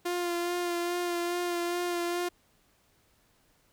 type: tone with vibrato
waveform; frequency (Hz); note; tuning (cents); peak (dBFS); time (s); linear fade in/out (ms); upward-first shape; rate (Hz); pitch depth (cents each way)
sawtooth; 349.2; F4; 0; -25; 0.05-2.29; 10; sine; 2.4; 21
effects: pink hiss -67 dBFS RMS until 3.72 s